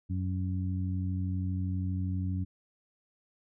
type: harmonic tone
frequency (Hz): 92.5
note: F#2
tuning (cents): 0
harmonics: 1 / 2 / 3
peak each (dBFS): -30 / -36 / -40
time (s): 0.09-2.45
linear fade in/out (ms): 20
effects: none